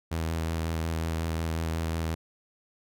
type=tone with vibrato; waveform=sawtooth; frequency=81.5 Hz; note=E2; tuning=19 cents flat; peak=-24 dBFS; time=0.11-2.15 s; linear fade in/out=10 ms; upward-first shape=square; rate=5.5 Hz; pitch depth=15 cents each way; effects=none

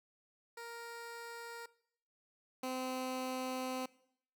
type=tone pair in turn; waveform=15% pulse; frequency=467.2 / 257.6 Hz; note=A#4 / C4; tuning=+4 / -27 cents; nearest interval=minor seventh; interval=1031 cents; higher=first; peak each=-39 / -31 dBFS; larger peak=second; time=0.57-1.66 / 2.63-3.86 s; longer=second; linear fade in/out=5 ms; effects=noise-tail reverb RT60 0.7 s tail -21 dB re dry

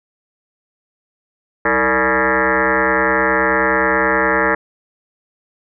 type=tone with frequency modulation; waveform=sine; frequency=1108.7 Hz; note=C#6; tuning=in tune; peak=-12 dBFS; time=1.65-4.55 s; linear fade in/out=5 ms; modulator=131 Hz; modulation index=6.2; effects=none

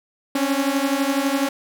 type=beating tone pair; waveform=sawtooth; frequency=270 / 282 Hz; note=C#4 / C#4; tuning=-45 / +30 cents; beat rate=12 Hz; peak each=-18 dBFS; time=0.35-1.49 s; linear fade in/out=5 ms; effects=none

